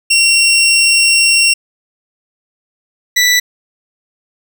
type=tone pair in turn; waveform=20% pulse; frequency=2738 / 1971.8 Hz; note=F7 / B6; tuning=-35 / -3 cents; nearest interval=tritone; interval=568 cents; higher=first; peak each=-3 dBFS; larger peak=neither; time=0.1-1.54 / 3.16-3.4 s; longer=first; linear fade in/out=10 ms; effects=none